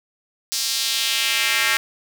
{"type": "tone with high-pass filter sweep", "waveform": "square", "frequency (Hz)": 123.47, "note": "B2", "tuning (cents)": 0, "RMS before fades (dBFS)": -21, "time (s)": [0.52, 1.77], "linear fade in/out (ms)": 0, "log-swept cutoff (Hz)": [5100, 1800], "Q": 1.8, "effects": []}